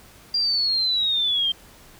sine linear sweep, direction down, 4796 to 3136 Hz, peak -19 dBFS, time 0.34-1.52 s, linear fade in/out 5 ms, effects pink hiss -49 dBFS RMS until 1.99 s

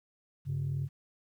sine tone pair together, 98 / 138.59 Hz, G2 / C#3, 0 / 0 cents, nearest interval tritone, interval 600 cents, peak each -35 / -30 dBFS, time 0.45-0.89 s, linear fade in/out 50 ms, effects tanh soft clip ceiling -26 dBFS + 11-bit

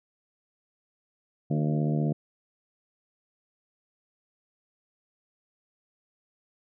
harmonic tone with a mistuned harmonic, 75.7 Hz, D#2, 47 cents flat, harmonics 2 / 3 / 4 / 5 / 6 / 7 / 8 / 9, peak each -25 / -30 / -34 / -38 / -40 / -41 / -43 / -40 dBFS, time 1.5-2.13 s, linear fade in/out 10 ms, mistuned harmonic 5, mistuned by -29 cents, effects none

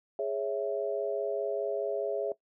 sine chord, C# minor, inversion second, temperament equal, 415.3 / 554.4 / 659.3 Hz, G#4 / C#5 / E5, 0 / 0 / 0 cents, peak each -33 dBFS, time 0.19-2.32 s, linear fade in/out 2 ms, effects noise-tail reverb RT60 0.1 s tail -18 dB re dry

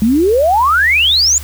sine exponential sweep, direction up, 205.5 to 7170 Hz, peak -8 dBFS, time 0.02-1.38 s, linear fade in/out 0 ms, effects added 74 Hz sine -26 dBFS peak until 1.43 s + white hiss -34 dBFS RMS until 1.43 s

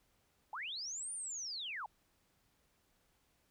sine linear two-way sweep, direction up then down, 761 to 9397 to 761 Hz, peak -40 dBFS, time 0.53-1.86 s, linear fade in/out 2 ms, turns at 1.13 s, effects pink hiss -75 dBFS RMS until 3.5 s

